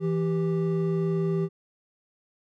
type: tone pair together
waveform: triangle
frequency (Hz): 164.81 / 392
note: E3 / G4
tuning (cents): 0 / 0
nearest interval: octave + minor third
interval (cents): 1500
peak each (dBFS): -23 / -25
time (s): 0-1.49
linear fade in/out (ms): 50
effects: none